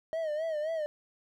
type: tone with vibrato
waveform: triangle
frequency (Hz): 626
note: D#5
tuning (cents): +10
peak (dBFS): -28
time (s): 0.13-0.86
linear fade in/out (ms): 0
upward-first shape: sine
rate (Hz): 3.8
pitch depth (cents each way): 90
effects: none